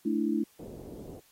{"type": "chord", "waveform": "sine", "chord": "A suspended fourth", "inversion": "none", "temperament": "equal", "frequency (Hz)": [220, 293.7, 329.6], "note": ["A3", "D4", "E4"], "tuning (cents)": [0, 0, 0], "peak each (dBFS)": -30, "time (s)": [0.05, 0.44], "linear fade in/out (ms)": 10}
{"type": "low-pass noise", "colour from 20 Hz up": "white", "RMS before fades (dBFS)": -44, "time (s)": [0.59, 1.2], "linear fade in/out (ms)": 5, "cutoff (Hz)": 490, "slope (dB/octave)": 24}
{"effects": ["white hiss -63 dBFS RMS until 1.31 s", "AAC 48 kbps"]}